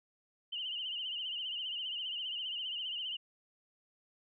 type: tone with vibrato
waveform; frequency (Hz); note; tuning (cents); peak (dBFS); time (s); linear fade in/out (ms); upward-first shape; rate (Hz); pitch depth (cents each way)
sine; 2960; F#7; 0; -36; 0.52-3.17; 10; sine; 15; 87
effects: none